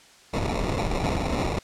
pink noise with sample-and-hold, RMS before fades -26 dBFS, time 0.33-1.59 s, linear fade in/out 5 ms, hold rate 1575 Hz, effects white hiss -52 dBFS RMS until 1.63 s + low-pass 7000 Hz 12 dB/octave

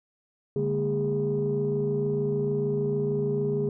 sine tone cluster, 144.5 / 202.3 / 228.9 / 409.8 Hz, D3 / G#3 / A#3 / G#4, -28 / -45 / -31 / -23 cents, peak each -28 / -34 / -33 / -25 dBFS, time 0.56-3.69 s, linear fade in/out 2 ms, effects tanh soft clip ceiling -17 dBFS

